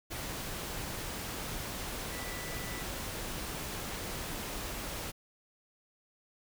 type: tone in noise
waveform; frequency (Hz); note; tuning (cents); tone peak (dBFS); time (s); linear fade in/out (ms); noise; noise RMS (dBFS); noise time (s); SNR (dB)
sine; 1975.5; B6; 0; -46; 2.11-2.84; 20; pink; -39; 0.1-5.12; -10
effects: none